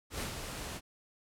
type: noise with ADSR envelope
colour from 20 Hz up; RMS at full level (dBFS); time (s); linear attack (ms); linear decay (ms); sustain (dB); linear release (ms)
pink; -36; 0.1-0.81; 100; 110; -5; 50
effects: low-pass 12000 Hz 12 dB/octave